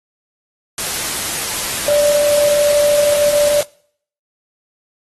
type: tone in noise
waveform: sine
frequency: 586 Hz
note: D5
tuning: 4 cents flat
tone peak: -11 dBFS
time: 1.88-3.61 s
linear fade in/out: 2 ms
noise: white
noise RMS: -21 dBFS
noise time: 0.78-3.63 s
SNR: +7 dB
effects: noise-tail reverb RT60 0.6 s tail -24 dB re dry + AAC 32 kbps